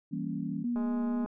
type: chord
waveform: sine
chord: E diminished seventh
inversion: none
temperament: equal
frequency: 164.81 / 196 / 233.1 / 277.2 Hz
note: E3 / G3 / Bb3 / Db4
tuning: 0 / 0 / 0 / 0 cents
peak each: -37 dBFS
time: 0.11-0.64 s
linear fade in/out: 20 ms
type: tone with vibrato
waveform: sine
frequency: 238.2 Hz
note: A#3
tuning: 38 cents sharp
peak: -28 dBFS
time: 0.64-1.25 s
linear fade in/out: 5 ms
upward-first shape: triangle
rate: 4.3 Hz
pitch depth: 21 cents each way
type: click train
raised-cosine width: 1 ms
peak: -29 dBFS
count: 105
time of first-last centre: 0.76-1.26 s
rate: 208 Hz
effects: none